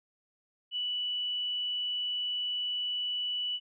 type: tone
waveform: sine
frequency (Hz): 2960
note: F#7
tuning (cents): 0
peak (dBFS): -30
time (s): 0.71-3.6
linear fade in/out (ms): 50
effects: none